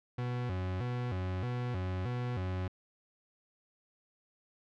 40% pulse tone with vibrato, 106.6 Hz, G#2, 46 cents sharp, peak -32 dBFS, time 0.18-2.68 s, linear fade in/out 5 ms, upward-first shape square, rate 1.6 Hz, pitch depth 250 cents each way, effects low-pass 3000 Hz 12 dB/octave

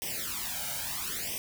white noise with flanger, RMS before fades -35 dBFS, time 0.02-1.38 s, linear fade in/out 0 ms, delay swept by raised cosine 0.35 to 1.35 ms, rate 0.75 Hz, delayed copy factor +0.95, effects none

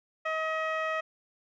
15% pulse tone with low-pass filter, 635 Hz, D#5, 35 cents sharp, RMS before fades -31 dBFS, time 0.25-1.01 s, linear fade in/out 10 ms, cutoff 2200 Hz, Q 1, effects none

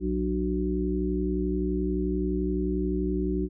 harmonic tone with a mistuned harmonic, 61.74 Hz, B1, in tune, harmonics 1 / 3 / 5 / 6, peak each -30 / -30 / -30 / -30 dBFS, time 0-3.49 s, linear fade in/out 50 ms, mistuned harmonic 5, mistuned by -56 cents, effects none

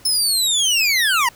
25% pulse linear sweep, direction down, 5280 to 911 Hz, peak -11 dBFS, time 0.05-1.29 s, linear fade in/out 5 ms, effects pink hiss -47 dBFS RMS until 1.35 s

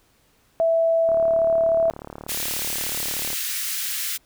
sine tone, 659 Hz, E5, 1 cent flat, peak -16 dBFS, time 0.6-1.9 s, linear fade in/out 0 ms
click train, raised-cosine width 1 ms, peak -21 dBFS, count 83, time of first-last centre 1.09-3.33 s, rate 36.6 Hz
white high-pass noise, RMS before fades -27 dBFS, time 2.28-4.18 s, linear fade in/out 20 ms, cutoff 1600 Hz, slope 24 dB/octave
effects pink hiss -61 dBFS RMS until 4.25 s

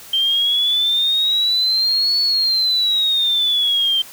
sine exponential two-way sweep, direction up then down, 3136 to 4435 to 3136 Hz, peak -14 dBFS, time 0.13-4.02 s, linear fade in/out 5 ms, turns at 2.19 s, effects white hiss -39 dBFS RMS until 4.12 s

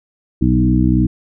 harmonic tone with a mistuned harmonic, 62.4 Hz, B1, 19 cents sharp, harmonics 1 / 2 / 3 / 4 / 5, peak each -17 / -17 / -17 / -17 / -17 dBFS, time 0.41-1.07 s, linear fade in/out 10 ms, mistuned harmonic 2, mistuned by -31 cents, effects none

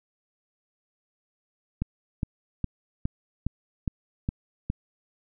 click train, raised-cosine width 5 ms, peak -14 dBFS, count 8, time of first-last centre 1.82-4.701 s, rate 2.43 Hz, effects none

